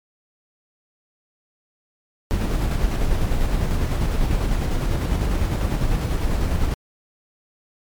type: noise with tremolo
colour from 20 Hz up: brown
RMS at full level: -19 dBFS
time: 2.31-6.74 s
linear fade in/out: 0 ms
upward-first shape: square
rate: 10 Hz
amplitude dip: 30%
effects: MP3 96 kbps